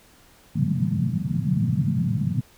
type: band-pass noise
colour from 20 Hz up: pink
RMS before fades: -23 dBFS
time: 0.55-2.41 s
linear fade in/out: 10 ms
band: 110 to 210 Hz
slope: 48 dB/octave
effects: pink hiss -54 dBFS RMS until 2.57 s